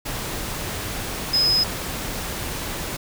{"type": "tone in noise", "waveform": "sine", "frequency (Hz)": 5070, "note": "D#8", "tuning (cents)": 32, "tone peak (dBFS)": -16, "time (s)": [1.33, 1.64], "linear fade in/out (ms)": 10, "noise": "pink", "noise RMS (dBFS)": -29, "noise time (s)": [0.05, 2.97], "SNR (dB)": 10, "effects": []}